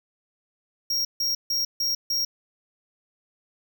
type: tone bursts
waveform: square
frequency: 5590 Hz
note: F8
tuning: 1 cent sharp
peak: -23 dBFS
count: 5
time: 0.9-2.25 s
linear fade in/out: 5 ms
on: 150 ms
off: 150 ms
effects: 9-bit